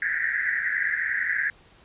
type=band-pass noise; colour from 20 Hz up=pink; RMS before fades=-26 dBFS; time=0.02-1.5 s; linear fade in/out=2 ms; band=1600 to 2000 Hz; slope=96 dB/octave; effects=pink hiss -55 dBFS RMS until 1.84 s + resampled to 8000 Hz